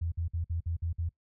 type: tone bursts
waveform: sine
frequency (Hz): 83.9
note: E2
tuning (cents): +31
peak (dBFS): -29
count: 7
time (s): 0.01-1.092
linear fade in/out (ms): 10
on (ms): 110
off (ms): 52
effects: noise-tail reverb RT60 0.1 s tail -20 dB re dry